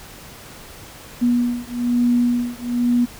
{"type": "beating tone pair", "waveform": "sine", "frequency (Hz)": [241.4, 242.5], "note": ["B3", "B3"], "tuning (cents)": [-39, -31], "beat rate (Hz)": 1.1, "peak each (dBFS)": -19, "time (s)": [1.21, 3.06], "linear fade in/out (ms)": 20, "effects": ["pink hiss -40 dBFS RMS until 3.19 s"]}